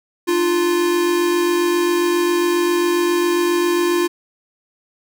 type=tone pair together; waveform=square; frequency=301.4 / 348.8 Hz; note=D4 / F4; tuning=+45 / -2 cents; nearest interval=minor third; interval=253 cents; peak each=-25 / -16 dBFS; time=0.27-4.08 s; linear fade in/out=20 ms; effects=none